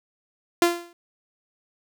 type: tone with exponential decay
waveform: sawtooth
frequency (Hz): 344.7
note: F4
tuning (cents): -23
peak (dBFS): -9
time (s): 0.62-0.93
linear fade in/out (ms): 2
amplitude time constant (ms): 66
effects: none